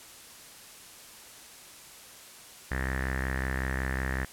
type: tone with low-pass filter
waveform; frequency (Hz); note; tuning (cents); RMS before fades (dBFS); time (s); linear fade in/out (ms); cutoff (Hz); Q
sawtooth; 65.41; C2; 0; -31; 2.71-4.25; 5; 1800; 9.4
effects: white hiss -49 dBFS RMS until 4.32 s + low-pass 12000 Hz 12 dB/octave